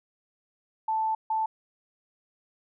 sine tone bursts at uneven times, 880 Hz, A5, in tune, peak -24 dBFS, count 2, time 0.88-1.15 / 1.3-1.46 s, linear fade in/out 5 ms, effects none

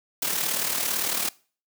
white noise with amplitude modulation, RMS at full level -24 dBFS, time 0.22-1.29 s, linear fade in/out 5 ms, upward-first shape sine, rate 37.9 Hz, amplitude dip 55%, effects noise-tail reverb RT60 0.4 s tail -22 dB re dry + high-pass 150 Hz 12 dB/octave

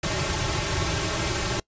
pink noise with comb filter, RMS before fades -26 dBFS, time 0.03-1.6 s, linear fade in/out 5 ms, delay 4.1 ms, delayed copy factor -0.8, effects noise-tail reverb RT60 0.1 s tail -23 dB re dry + resampled to 16000 Hz

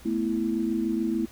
sine chord, A suspended second, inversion none, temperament equal, 220 / 246.9 / 329.6 Hz, A3 / B3 / E4, 0 / 0 / 0 cents, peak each -28 / -30 / -27 dBFS, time 0.05-1.26 s, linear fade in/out 10 ms, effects added 60 Hz sine -50 dBFS peak until 1.31 s + pink hiss -51 dBFS RMS until 1.31 s

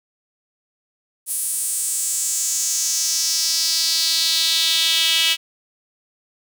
sawtooth tone with high-pass filter sweep, 326.5 Hz, E4, 17 cents flat, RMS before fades -20 dBFS, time 1.26-5.37 s, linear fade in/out 50 ms, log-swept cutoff 10000 to 3000 Hz, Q 3.5, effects none

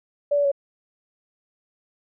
sine tone with pitch steps, 578 / 574 / 560 Hz, D5 / D5 / C#5, -28 / -40 / +18 cents, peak -17 dBFS, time 0.31-0.517 s, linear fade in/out 10 ms, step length 69 ms, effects none

